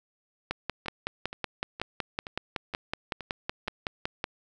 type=two click trains; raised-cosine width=0.3 ms; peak=-22 / -13 dBFS; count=7 / 21; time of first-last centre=0.86-3.677 / 0.51-4.241 s; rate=2.13 / 5.36 Hz; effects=none